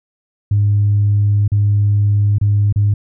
sine tone with dropouts, 102.7 Hz, G#2, 19 cents flat, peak -9 dBFS, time 0.51-2.94 s, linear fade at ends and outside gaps 5 ms, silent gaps 1.479-1.518 / 2.384-2.412 / 2.726-2.759 s, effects tanh soft clip ceiling -6 dBFS

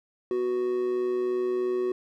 triangle tone with amplitude modulation, 370 Hz, F#4, in tune, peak -20 dBFS, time 0.31-1.92 s, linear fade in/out 2 ms, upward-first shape sine, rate 123 Hz, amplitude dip 50%, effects none

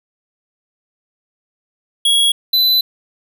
square tone pair in turn, 3322 / 4008 Hz, G#7 / B7, 0 / +25 cents, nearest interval minor third, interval 325 cents, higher second, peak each -11 dBFS, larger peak neither, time 2.05-2.32 / 2.53-2.81 s, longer second, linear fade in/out 5 ms, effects none

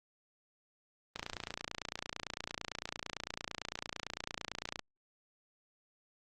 click train, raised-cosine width 0.2 ms, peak -20 dBFS, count 106, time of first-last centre 1.16-4.793 s, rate 28.9 Hz, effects Opus 24 kbps

